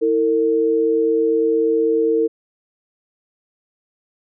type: tone pair together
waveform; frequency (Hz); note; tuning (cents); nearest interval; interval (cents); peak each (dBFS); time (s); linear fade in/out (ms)
sine; 325 / 454; E4 / A#4; -24 / -46; tritone; 578; -20 / -15; 0.01-2.28; 20
effects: none